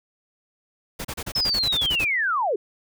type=noise bursts; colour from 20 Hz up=pink; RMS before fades=-31 dBFS; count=12; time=0.99-2.049 s; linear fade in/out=10 ms; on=58 ms; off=33 ms
type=linear sweep; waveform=sine; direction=down; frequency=5274 to 363.1 Hz; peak=-20 dBFS; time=1.35-2.56 s; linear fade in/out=5 ms
effects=none